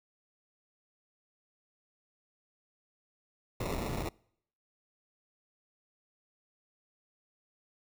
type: noise with sample-and-hold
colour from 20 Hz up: pink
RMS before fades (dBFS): -35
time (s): 3.6-4.09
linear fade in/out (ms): 5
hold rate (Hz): 1575
effects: noise-tail reverb RT60 0.7 s tail -26 dB re dry